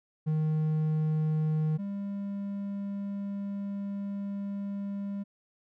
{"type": "tone pair in turn", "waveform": "triangle", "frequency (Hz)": [155.56, 199.89], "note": ["D#3", "G3"], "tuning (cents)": [0, 34], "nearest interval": "major third", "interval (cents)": 434, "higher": "second", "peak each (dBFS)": [-23, -30], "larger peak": "first", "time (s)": [[0.26, 1.78], [1.78, 5.24]], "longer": "second", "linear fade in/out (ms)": 20, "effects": []}